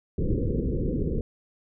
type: low-pass noise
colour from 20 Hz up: pink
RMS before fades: -26 dBFS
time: 0.18-1.21 s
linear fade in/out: 2 ms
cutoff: 510 Hz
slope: 96 dB/octave
effects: none